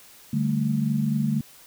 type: chord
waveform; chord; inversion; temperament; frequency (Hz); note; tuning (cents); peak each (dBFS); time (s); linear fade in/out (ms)
sine; D suspended fourth; none; equal; 146.83 / 196 / 220; D3 / G3 / A3; 0 / 0 / 0; -25 / -28 / -24; 0.33-1.41; 5
effects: white hiss -50 dBFS RMS until 1.66 s